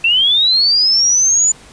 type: linear sweep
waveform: sine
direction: up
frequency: 2651 to 7040 Hz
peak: -9 dBFS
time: 0.04-1.52 s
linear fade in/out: 5 ms
effects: pink hiss -41 dBFS RMS until 1.72 s + resampled to 22050 Hz